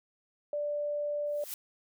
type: tone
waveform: sine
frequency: 587.3 Hz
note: D5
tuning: in tune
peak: -30 dBFS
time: 0.53-1.44 s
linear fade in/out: 2 ms
type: noise with exponential growth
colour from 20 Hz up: blue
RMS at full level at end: -36 dBFS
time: 1.26-1.54 s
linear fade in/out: 2 ms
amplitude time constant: 60 ms
effects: none